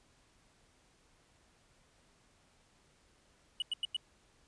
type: tone bursts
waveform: triangle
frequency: 2939 Hz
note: F#7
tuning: 12 cents flat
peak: -30 dBFS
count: 4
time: 3.6-3.966 s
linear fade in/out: 2 ms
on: 21 ms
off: 94 ms
effects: pink hiss -68 dBFS RMS until 4.47 s + resampled to 22050 Hz